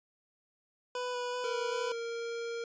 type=tone with vibrato; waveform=25% pulse; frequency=493.9 Hz; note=B4; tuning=in tune; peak=-30 dBFS; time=0.95-1.92 s; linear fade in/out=2 ms; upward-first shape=square; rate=2.6 Hz; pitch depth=9 cents each way
type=tone with pitch glide; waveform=square; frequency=462.9 to 465.6 Hz; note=A#4 to A#4; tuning=-12 to -2 cents; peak=-36 dBFS; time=1.44-2.64 s; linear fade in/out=2 ms; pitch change=+10 cents; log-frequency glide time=1.65-2.34 s
effects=resampled to 16000 Hz